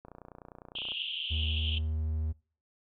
click train, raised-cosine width 1 ms, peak -33 dBFS, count 27, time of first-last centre 0.05-0.92 s, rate 29.9 Hz
pink band-pass noise, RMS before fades -36 dBFS, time 0.75-1.79 s, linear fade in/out 10 ms, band 2800 to 3300 Hz, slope 96 dB/octave
triangle tone, 78.2 Hz, D#2, 9 cents sharp, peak -27 dBFS, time 1.3-2.33 s, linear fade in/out 20 ms
effects noise-tail reverb RT60 0.4 s tail -23 dB re dry

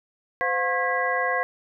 sine tone cluster, 513 / 714 / 1078 / 1641 / 1966 Hz, C5 / F5 / C#6 / G#6 / B6, -34 / +38 / -49 / -21 / -8 cents, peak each -28 dBFS, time 0.41-1.43 s, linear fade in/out 0 ms, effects none

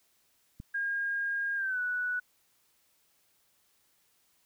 click, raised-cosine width 5 ms, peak -30 dBFS, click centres 0.601 s
sine tone with pitch glide, 1621 to 1477.9 Hz, G#6 to F#6, -42 to -2 cents, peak -29 dBFS, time 0.74-2.2 s, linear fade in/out 10 ms, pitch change -160 cents, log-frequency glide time 1.56-1.8 s
effects white hiss -70 dBFS RMS until 4.45 s

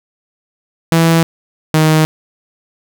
sawtooth tone pair in turn, 164.81 / 156.52 Hz, E3 / D#3, 0 / +11 cents, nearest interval minor second, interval 89 cents, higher first, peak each -4 dBFS, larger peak neither, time 0.92-1.23 / 1.74-2.05 s, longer neither, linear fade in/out 0 ms, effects none

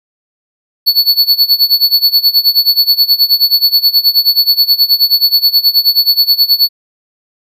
square tone with tremolo, 4435 Hz, C#8, in tune, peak -4 dBFS, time 0.86-6.69 s, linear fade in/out 20 ms, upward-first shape sine, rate 9.4 Hz, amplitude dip 90%, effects none

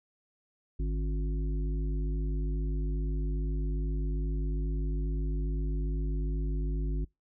harmonic tone with a mistuned harmonic, 51.2 Hz, G#1, 24 cents flat, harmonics 1 / 3 / 5 / 7, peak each -28 / -38 / -42 / -45 dBFS, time 0.79-7.05 s, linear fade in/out 10 ms, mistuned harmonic 5, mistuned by +97 cents, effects noise-tail reverb RT60 0.2 s tail -25 dB re dry

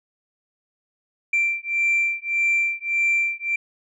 sine beating tone pair, 2353 / 2354.7 Hz, D7 / D7, +3 / +4 cents, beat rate 1.7 Hz, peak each -21 dBFS, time 1.33-3.56 s, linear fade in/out 5 ms, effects tanh soft clip ceiling -14 dBFS

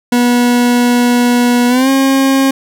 40% pulse tone with pitch glide, 243 to 269.6 Hz, B3 to C#4, -28 to -48 cents, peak -7 dBFS, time 0.12-2.51 s, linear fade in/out 5 ms, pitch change +180 cents, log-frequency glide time 1.68-1.89 s, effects none

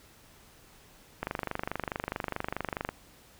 click train, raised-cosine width 0.5 ms, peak -16 dBFS, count 42, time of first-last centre 1.23-2.89 s, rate 24.7 Hz, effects pink hiss -57 dBFS RMS until 3.39 s

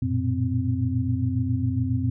sine tone cluster, 91.7 / 113.9 / 121.2 / 259.2 Hz, F#2 / A#2 / B2 / C4, -15 / -40 / -32 / -16 cents, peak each -27 dBFS, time 0.02-2.1 s, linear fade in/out 5 ms, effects none

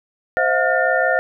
sine tone cluster, 520 / 647 / 713 / 1425 / 1802 Hz, C5 / E5 / F5 / F6 / A6, -11 / -32 / +36 / +34 / +41 cents, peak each -21 dBFS, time 0.37-1.19 s, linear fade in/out 0 ms, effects none

